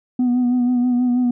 sine tone with vibrato, 246.9 Hz, B3, in tune, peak -12 dBFS, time 0.19-1.31 s, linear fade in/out 5 ms, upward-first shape sine, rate 6.2 Hz, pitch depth 33 cents each way, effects tanh soft clip ceiling -13 dBFS

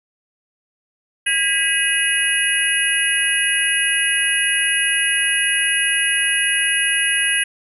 sine tone cluster, 1634 / 1967 / 2531 / 2885 / 10570 Hz, G#6 / B6 / D#7 / F#7 / E9, -29 / -7 / +29 / -44 / +4 cents, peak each -22 dBFS, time 1.26-7.44 s, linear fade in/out 10 ms, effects none

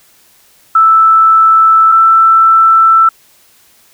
sine tone pair in turn, 1318.5 / 1329.2 Hz, E6 / E6, 0 / +14 cents, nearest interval unison, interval 14 cents, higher second, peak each -3 dBFS, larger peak neither, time 0.75-1.92 / 1.92-3.09 s, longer neither, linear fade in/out 5 ms, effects white hiss -47 dBFS RMS until 3.93 s

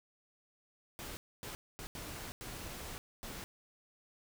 pink noise bursts at uneven times, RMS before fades -45 dBFS, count 6, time 0.99-1.17 / 1.43-1.55 / 1.79-1.87 / 1.95-2.32 / 2.41-2.98 / 3.23-3.44 s, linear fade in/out 0 ms, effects none

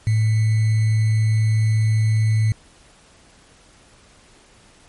sine tone with sample-and-hold, 109.4 Hz, A2, 9 cents flat, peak -14 dBFS, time 0.07-2.52 s, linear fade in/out 0 ms, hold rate 2100 Hz, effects pink hiss -51 dBFS RMS until 4.88 s + MP3 48 kbps

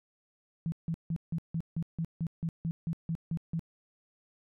sine tone bursts, 164.81 Hz, E3, in tune, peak -29 dBFS, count 14, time 0.66-3.594 s, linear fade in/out 0 ms, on 61 ms, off 160 ms, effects none

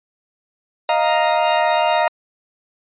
40% pulse chord, Eb suspended second, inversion none, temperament equal, 622.3 / 698.5 / 932.3 Hz, Eb5 / F5 / Bb5, 0 / 0 / 0 cents, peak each -18 dBFS, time 0.89-2.08 s, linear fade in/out 2 ms, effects resampled to 8000 Hz

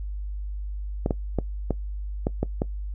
clicks, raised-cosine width 2 ms, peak -10 dBFS, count 7, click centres 1.061 / 1.108 / 1.387 / 1.707 / 2.269 / 2.43 / 2.619 s, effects noise-tail reverb RT60 0.1 s tail -20 dB re dry + added 50 Hz sine -29 dBFS peak until 2.94 s

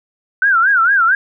sine tone with vibrato, 1480 Hz, F#6, in tune, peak -9 dBFS, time 0.42-1.15 s, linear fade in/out 2 ms, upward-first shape sine, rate 4.4 Hz, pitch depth 190 cents each way, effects none

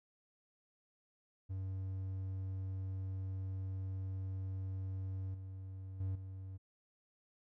triangle tone with level steps, 95.1 Hz, F#2, 48 cents sharp, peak -36 / -42 / -33 / -42 dBFS, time 1.49-6.58 s, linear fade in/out 20 ms, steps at 5.34 / 6 / 6.15 s, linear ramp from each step 5 ms, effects none

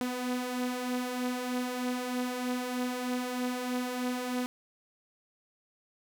sawtooth beating tone pair, 246.9 / 250.1 Hz, B3 / B3, 0 / +22 cents, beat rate 3.2 Hz, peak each -34 / -28 dBFS, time 0.01-4.46 s, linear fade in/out 0 ms, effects none

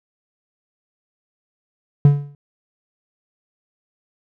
triangle tone with exponential decay, 143.5 Hz, D3, 40 cents flat, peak -3 dBFS, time 2.05-2.35 s, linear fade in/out 2 ms, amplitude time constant 64 ms, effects none

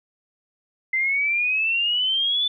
sine exponential sweep, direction up, 2058 to 3520 Hz, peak -19 dBFS, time 0.93-2.48 s, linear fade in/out 5 ms, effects none

